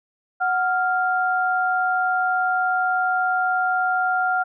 sine tone pair together, 739.5 / 1396 Hz, F#5 / F6, -1 / -1 cents, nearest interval major seventh, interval 1100 cents, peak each -21 dBFS, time 0.4-4.44 s, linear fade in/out 20 ms, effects none

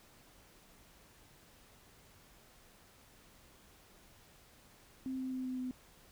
sine tone with pitch steps, 261.6 / 259.6 / 257.7 / 255.8 / 253.9 Hz, C4 / C4 / C4 / C4 / B3, 0 / -13 / -26 / -39 / +48 cents, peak -36 dBFS, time 5.06-5.71 s, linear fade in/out 0 ms, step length 130 ms, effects pink hiss -62 dBFS RMS until 6.11 s

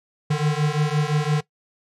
square beating tone pair, 147.5 / 153.3 Hz, D3 / D#3, +8 / -25 cents, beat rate 5.8 Hz, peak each -22 / -23 dBFS, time 0.3-1.41 s, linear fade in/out 10 ms, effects noise-tail reverb RT60 0.1 s tail -19 dB re dry + low-pass 7000 Hz 12 dB/octave

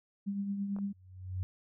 sine tone with tremolo, 199.7 Hz, G3, 32 cents sharp, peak -30 dBFS, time 0.26-0.93 s, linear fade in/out 20 ms, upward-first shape triangle, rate 9 Hz, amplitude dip 50%
clicks, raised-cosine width 1 ms, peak -35 dBFS, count 2, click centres 0.764 / 0.787 s
sine tone with exponential growth, 92.5 Hz, F#2, in tune, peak -30 dBFS, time 0.78-1.43 s, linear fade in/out 0 ms, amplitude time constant 140 ms
effects none

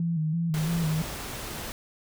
sine tone with vibrato, 162.1 Hz, E3, 29 cents flat, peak -24 dBFS, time 0-1.02 s, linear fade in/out 2 ms, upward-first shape square, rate 3 Hz, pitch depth 63 cents each way
pink noise, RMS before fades -36 dBFS, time 0.54-1.72 s, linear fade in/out 0 ms
effects none

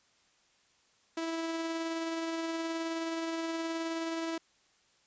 sawtooth tone with tremolo, 328.3 Hz, E4, 7 cents flat, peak -28 dBFS, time 1.17-4.38 s, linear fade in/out 5 ms, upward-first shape sine, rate 19 Hz, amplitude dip 25%, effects white hiss -68 dBFS RMS until 5.06 s + resampled to 16000 Hz

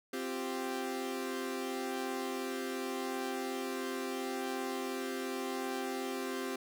sawtooth chord, C suspended fourth, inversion none, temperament equal, 261.6 / 349.2 / 392 Hz, C4 / F4 / G4, 0 / 0 / 0 cents, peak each -35 / -39 / -35 dBFS, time 0.13-6.56 s, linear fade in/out 5 ms, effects none

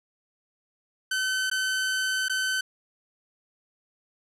sawtooth tone with dropouts, 1526 Hz, G6, 47 cents flat, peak -21 dBFS, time 1.11-2.61 s, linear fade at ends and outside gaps 5 ms, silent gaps 1.5-1.513 / 2.284-2.296 s, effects low-pass 11000 Hz 12 dB/octave

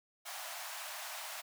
pink high-pass noise, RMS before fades -44 dBFS, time 0.25-1.42 s, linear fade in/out 20 ms, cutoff 610 Hz, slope 96 dB/octave, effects none

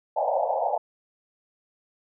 white band-pass noise, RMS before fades -25 dBFS, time 0.16-0.78 s, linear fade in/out 10 ms, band 510 to 880 Hz, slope 96 dB/octave, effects none

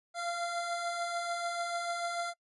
25% pulse beating tone pair, 684 / 690.8 Hz, F5 / F5, -36 / -19 cents, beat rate 6.8 Hz, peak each -38 / -30 dBFS, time 0.14-2.34 s, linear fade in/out 50 ms, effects noise-tail reverb RT60 0.1 s tail -25 dB re dry + resampled to 24000 Hz

